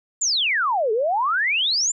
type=exponential two-way sweep; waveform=sine; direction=down then up; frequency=7459 to 417.2 to 7459 Hz; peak=-18 dBFS; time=0.21-1.92 s; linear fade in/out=10 ms; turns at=0.92 s; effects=none